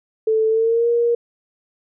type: tone with pitch glide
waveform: sine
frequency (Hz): 440 to 471.6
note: A4 to A#4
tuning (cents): 0 to +20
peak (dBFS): -14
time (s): 0.27-1.15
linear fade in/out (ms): 5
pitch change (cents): +120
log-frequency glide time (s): 0.48-0.88
effects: none